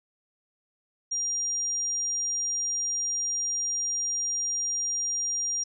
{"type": "tone", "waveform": "sine", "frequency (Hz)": 5700, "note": "F8", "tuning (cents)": 34, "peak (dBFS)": -26, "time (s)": [1.11, 5.64], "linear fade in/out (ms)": 10, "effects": []}